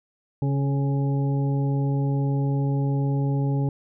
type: harmonic tone with a mistuned harmonic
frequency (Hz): 138.59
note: C#3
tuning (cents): 0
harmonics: 1 / 2 / 3 / 4 / 6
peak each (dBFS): -21 / -29 / -34 / -39 / -38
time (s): 0.42-3.69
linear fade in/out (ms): 2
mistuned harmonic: 3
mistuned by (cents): +22
effects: none